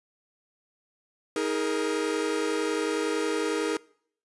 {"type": "chord", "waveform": "45% pulse", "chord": "D# suspended fourth", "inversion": "none", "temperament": "equal with one note detuned", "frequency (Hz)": [316.6, 415.3, 466.2], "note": ["D#4", "G#4", "A#4"], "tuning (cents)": [30, 0, 0], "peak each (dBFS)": [-30, -30, -30], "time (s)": [1.36, 3.77], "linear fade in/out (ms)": 2, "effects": ["noise-tail reverb RT60 0.6 s tail -23 dB re dry", "resampled to 24000 Hz"]}